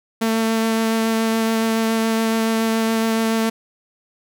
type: tone with vibrato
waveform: sawtooth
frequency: 224.2 Hz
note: A3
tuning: 33 cents sharp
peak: -13 dBFS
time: 0.21-3.5 s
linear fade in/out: 10 ms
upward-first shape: sine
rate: 7.1 Hz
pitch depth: 10 cents each way
effects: none